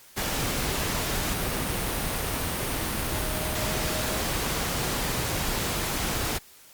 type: tone in noise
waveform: sine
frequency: 622.3 Hz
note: D#5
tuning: in tune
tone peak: -36 dBFS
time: 3.11-4.17 s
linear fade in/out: 20 ms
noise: pink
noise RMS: -28 dBFS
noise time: 0.16-6.39 s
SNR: -11 dB
effects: white hiss -52 dBFS RMS until 6.73 s + Opus 48 kbps